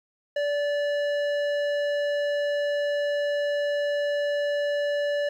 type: tone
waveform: square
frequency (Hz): 580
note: D5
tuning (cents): -22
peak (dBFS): -24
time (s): 0.36-5.29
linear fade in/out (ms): 5
effects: low-pass 3000 Hz 12 dB/octave + 10-bit